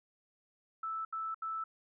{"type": "tone bursts", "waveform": "sine", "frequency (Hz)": 1316, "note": "E6", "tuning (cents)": -3, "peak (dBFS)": -35, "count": 3, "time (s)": [0.83, 1.64], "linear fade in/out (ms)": 5, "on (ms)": 220, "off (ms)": 75, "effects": []}